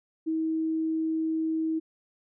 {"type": "tone", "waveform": "sine", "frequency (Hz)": 320, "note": "D#4", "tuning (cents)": 49, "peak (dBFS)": -25, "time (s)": [0.26, 1.8], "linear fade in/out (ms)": 20, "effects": []}